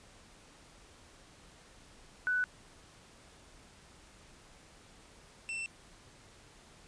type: tone pair in turn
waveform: sine / 45% pulse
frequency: 1490 / 2684 Hz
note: F#6 / E7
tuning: +12 / +31 cents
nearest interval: minor seventh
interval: 1019 cents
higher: second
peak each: -28 / -36 dBFS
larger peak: first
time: 2.27-2.44 / 5.49-5.66 s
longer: neither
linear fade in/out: 0 ms
effects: pink hiss -58 dBFS RMS until 6.87 s + resampled to 22050 Hz